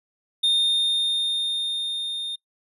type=tone with level ramp; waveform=triangle; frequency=3650 Hz; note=A#7; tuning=37 cents flat; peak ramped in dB=-15 to -26 dBFS; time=0.43-2.36 s; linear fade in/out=10 ms; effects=noise-tail reverb RT60 0.1 s tail -19 dB re dry + resampled to 32000 Hz